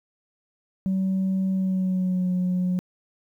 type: tone with pitch glide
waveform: sine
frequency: 190 to 181.52 Hz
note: F#3 to F#3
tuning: +46 to -33 cents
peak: -19 dBFS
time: 0.86-2.79 s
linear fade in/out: 0 ms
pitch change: -79 cents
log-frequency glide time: 1.52-2.31 s
effects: tanh soft clip ceiling -19 dBFS + 10-bit